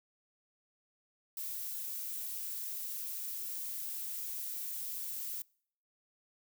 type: noise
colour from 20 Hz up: violet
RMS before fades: -40 dBFS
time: 1.37-5.42 s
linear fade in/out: 2 ms
effects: noise-tail reverb RT60 0.6 s tail -26 dB re dry